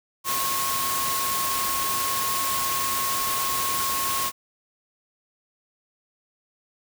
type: tone in noise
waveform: sine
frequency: 1087 Hz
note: C#6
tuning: 34 cents flat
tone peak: -27 dBFS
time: 0.24-4.32 s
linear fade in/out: 50 ms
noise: white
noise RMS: -27 dBFS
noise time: 0.24-4.32 s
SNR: -3 dB
effects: none